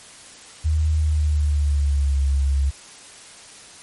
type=tone with pitch glide; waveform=sine; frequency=77.78 to 68.89 Hz; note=D#2 to C#2; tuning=0 to -10 cents; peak=-16 dBFS; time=0.64-2.71 s; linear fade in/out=20 ms; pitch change=-210 cents; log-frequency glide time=0.95-2.2 s; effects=white hiss -43 dBFS RMS until 3.82 s + MP3 48 kbps